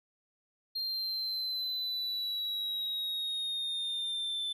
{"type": "linear sweep", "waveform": "triangle", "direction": "down", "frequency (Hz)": [4200, 3520], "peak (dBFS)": -31, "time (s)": [0.75, 4.53], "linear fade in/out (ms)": 10, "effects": []}